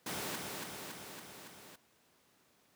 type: noise with echo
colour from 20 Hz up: pink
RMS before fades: -39 dBFS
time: 0.06-0.36 s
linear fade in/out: 5 ms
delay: 280 ms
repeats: 5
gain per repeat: -3 dB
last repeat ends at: 1.76 s
effects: pink hiss -69 dBFS RMS until 2.75 s + high-pass 150 Hz 12 dB/octave